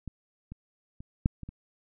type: clicks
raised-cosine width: 5 ms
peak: -25 / -28 / -30 / -10 / -27 / -28 dBFS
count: 6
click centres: 0.077 / 0.52 / 1.005 / 1.259 / 1.433 / 1.49 s
effects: none